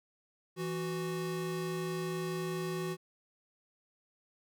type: tone pair together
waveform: square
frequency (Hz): 165.96 / 370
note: E3 / F#4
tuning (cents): +12 / 0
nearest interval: octave + major second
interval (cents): 1388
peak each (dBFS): -38 / -37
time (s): 0.56-2.97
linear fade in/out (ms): 50
effects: none